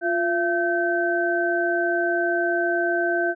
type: tone cluster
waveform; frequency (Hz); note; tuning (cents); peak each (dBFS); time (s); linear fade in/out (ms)
sine; 349.4 / 678 / 1543; F4 / E5 / G6; +1 / +49 / -28; -24; 0.01-3.35; 50
effects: none